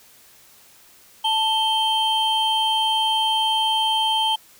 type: tone pair together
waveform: triangle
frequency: 880 / 3140 Hz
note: A5 / G7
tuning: 0 / +2 cents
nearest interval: octave + minor seventh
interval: 2202 cents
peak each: -19 dBFS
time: 1.24-4.36 s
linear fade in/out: 10 ms
effects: white hiss -51 dBFS RMS until 4.59 s